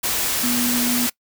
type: tone in noise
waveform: sine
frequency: 242.9 Hz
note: B3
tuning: 29 cents flat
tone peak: -21 dBFS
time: 0.43-1.07 s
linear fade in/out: 10 ms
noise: white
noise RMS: -22 dBFS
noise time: 0.03-1.1 s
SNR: -2 dB
effects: noise-tail reverb RT60 0.1 s tail -23 dB re dry